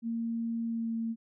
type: tone with pitch glide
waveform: sine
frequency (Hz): 230 to 227.4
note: A#3 to A#3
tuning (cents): -23 to -43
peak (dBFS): -30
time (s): 0.02-1.16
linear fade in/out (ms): 50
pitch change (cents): -20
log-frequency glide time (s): 0.66-0.93
effects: none